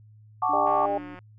sine chord, D major seventh, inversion first, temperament equal, 740 / 880 / 1108.7 / 1174.7 Hz, F#5 / A5 / C#6 / D6, 0 / 0 / 0 / 0 cents, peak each -27 dBFS, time 0.42-0.86 s, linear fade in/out 5 ms
sine tone with tremolo, 293.7 Hz, D4, in tune, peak -34 dBFS, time 0.49-1.15 s, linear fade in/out 5 ms, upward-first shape sine, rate 2.8 Hz, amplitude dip 45%
harmonic tone, 200.8 Hz, G3, 42 cents sharp, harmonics 2 / 3 / 4, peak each -33 / -27 / -27 dBFS, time 0.53-0.98 s, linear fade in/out 5 ms
click train, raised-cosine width 0.5 ms, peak -30 dBFS, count 95, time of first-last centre 0.67-1.189 s, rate 181 Hz
effects added 107 Hz sine -49 dBFS peak until 1.38 s

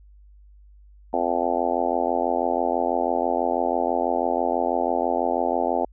harmonic tone, 86.1 Hz, F2, 24 cents flat, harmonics 3 / 4 / 5 / 6 / 7 / 8 / 9 / 10, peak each -30 / -30 / -31 / -29 / -28 / -27 / -27 / -30 dBFS, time 1.13-5.85 s, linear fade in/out 5 ms, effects added 50 Hz sine -47 dBFS peak until 5.92 s

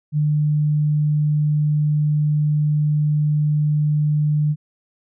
sine tone, 150 Hz, D3, 37 cents sharp, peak -15 dBFS, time 0.12-4.56 s, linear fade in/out 50 ms, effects none

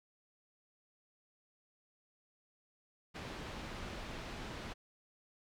pink low-pass noise, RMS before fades -45 dBFS, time 3.14-4.74 s, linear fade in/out 20 ms, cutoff 4000 Hz, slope 12 dB/octave, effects none

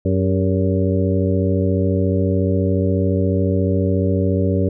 harmonic tone with a mistuned harmonic, 94.2 Hz, F#2, 32 cents sharp, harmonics 1 / 2 / 3 / 4 / 5 / 6, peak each -18 / -21 / -23 / -24 / -25 / -26 dBFS, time 0.05-4.69 s, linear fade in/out 5 ms, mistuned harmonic 4, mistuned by +78 cents, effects none

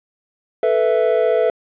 triangle chord, A suspended second, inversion none, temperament just, 440 / 495 / 660 Hz, A4 / B4 / E5, 0 / +4 / +2 cents, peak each -16 dBFS, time 0.63-1.5 s, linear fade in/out 2 ms, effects resampled to 8000 Hz + 8-bit

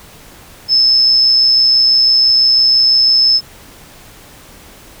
sine tone with amplitude modulation, 5230 Hz, E8, 15 cents flat, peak -5 dBFS, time 0.68-3.41 s, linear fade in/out 50 ms, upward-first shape sine, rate 126 Hz, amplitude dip 40%, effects pink hiss -39 dBFS RMS until 5 s

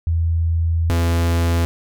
sine / 45% pulse tone pair in turn, 82.8 / 84.49 Hz, E2 / E2, +8 / +43 cents, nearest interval unison, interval 35 cents, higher second, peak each -15 dBFS, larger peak neither, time 0.07-0.9 / 0.9-1.65 s, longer first, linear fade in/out 0 ms, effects none

